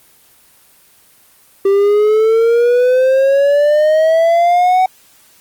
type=exponential sweep; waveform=triangle; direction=up; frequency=390.4 to 753 Hz; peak=-6 dBFS; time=1.65-4.86 s; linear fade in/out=5 ms; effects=white hiss -48 dBFS RMS until 5.4 s + Opus 24 kbps